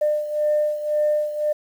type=beating tone pair; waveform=sine; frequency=600 / 601.9 Hz; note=D5 / D5; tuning=+37 / +42 cents; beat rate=1.9 Hz; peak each=-19 / -24 dBFS; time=0.01-1.53 s; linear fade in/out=10 ms; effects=tanh soft clip ceiling -12 dBFS + 8-bit